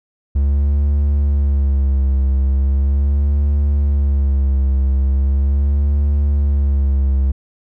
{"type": "tone with vibrato", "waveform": "triangle", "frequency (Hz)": 69.4, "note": "C#2", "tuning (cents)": 3, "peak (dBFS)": -10, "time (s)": [0.35, 7.32], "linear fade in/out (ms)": 10, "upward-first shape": "sine", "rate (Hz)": 0.39, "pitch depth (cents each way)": 60, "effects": []}